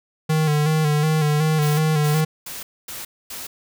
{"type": "tone with vibrato", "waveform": "square", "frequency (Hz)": 152.9, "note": "D#3", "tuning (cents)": -30, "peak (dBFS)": -17, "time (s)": [0.29, 2.25], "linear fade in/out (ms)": 10, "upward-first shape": "square", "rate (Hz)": 2.7, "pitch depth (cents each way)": 41}
{"type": "noise bursts", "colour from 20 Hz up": "white", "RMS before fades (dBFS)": -33, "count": 5, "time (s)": [1.62, 3.47], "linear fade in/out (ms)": 5, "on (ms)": 170, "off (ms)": 250}
{"effects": []}